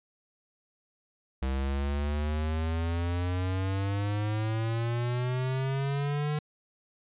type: exponential sweep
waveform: square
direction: up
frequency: 65.41 to 151.3 Hz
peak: -28 dBFS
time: 1.42-6.39 s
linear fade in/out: 5 ms
effects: resampled to 8000 Hz